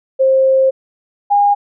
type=tone pair in turn; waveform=sine; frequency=530 / 814 Hz; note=C5 / G#5; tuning=+22 / -35 cents; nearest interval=perfect fifth; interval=743 cents; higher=second; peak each=-8 / -8 dBFS; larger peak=neither; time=0.19-0.71 / 1.3-1.55 s; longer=first; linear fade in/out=20 ms; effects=none